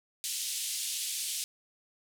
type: band-pass noise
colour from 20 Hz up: white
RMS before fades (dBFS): -35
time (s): 0.24-1.44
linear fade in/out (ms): 0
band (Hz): 2800 to 11000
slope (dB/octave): 24
effects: none